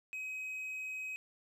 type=tone; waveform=triangle; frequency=2533 Hz; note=D#7; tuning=30 cents sharp; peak=-37 dBFS; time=0.13-1.16 s; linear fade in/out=0 ms; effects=none